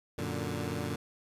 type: chord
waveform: 15% pulse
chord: Gb augmented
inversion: none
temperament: equal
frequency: 92.5 / 116.54 / 146.83 Hz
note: Gb2 / Bb2 / D3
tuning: 0 / 0 / 0 cents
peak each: -31 dBFS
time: 0.18-0.96 s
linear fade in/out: 5 ms
effects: resampled to 32000 Hz